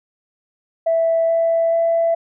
sine tone with pitch steps, 659.3 / 663.1 / 667 Hz, E5 / E5 / E5, 0 / +10 / +20 cents, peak -13 dBFS, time 0.86-2.15 s, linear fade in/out 10 ms, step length 430 ms, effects tanh soft clip ceiling -9 dBFS

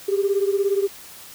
sine beating tone pair, 392 / 409 Hz, G4 / G#4, 0 / -26 cents, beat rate 17 Hz, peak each -19 / -22 dBFS, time 0.08-0.88 s, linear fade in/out 10 ms, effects tanh soft clip ceiling -10 dBFS + white hiss -42 dBFS RMS until 1.34 s

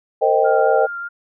sine chord, C minor seventh, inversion third, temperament equal with one note detuned, 456.3 / 523.3 / 622.3 / 784 Hz, Bb4 / C5 / Eb5 / G5, -37 / 0 / 0 / 0 cents, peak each -18 dBFS, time 0.21-0.87 s, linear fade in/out 20 ms
sine tone with vibrato, 1396.9 Hz, F6, in tune, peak -25 dBFS, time 0.44-1.09 s, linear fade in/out 20 ms, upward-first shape triangle, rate 5.1 Hz, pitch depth 16 cents each way
effects none

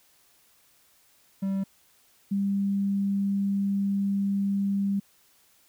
triangle / sine tone pair in turn, 194.2 / 198.4 Hz, G3 / G3, -16 / +21 cents, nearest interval unison, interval 37 cents, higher second, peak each -23 / -23 dBFS, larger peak neither, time 1.42-1.64 / 2.31-5 s, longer second, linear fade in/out 10 ms, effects white hiss -62 dBFS RMS until 5.68 s

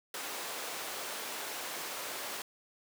pink high-pass noise, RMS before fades -40 dBFS, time 0.14-2.42 s, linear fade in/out 2 ms, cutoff 500 Hz, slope 12 dB/octave, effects none

